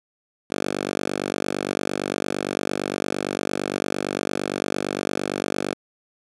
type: tone with high-pass filter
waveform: 5% pulse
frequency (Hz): 48.78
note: G1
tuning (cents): -8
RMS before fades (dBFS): -27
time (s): 0.5-5.74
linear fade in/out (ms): 10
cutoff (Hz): 250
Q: 1
effects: resampled to 24000 Hz + 8-bit